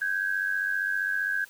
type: tone pair together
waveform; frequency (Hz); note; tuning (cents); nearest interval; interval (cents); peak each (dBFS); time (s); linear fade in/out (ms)
sine; 1550.8 / 1646; G6 / G#6; -19 / -16; minor second; 103; -28; 0.01-1.45; 10
effects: white hiss -53 dBFS RMS until 1.49 s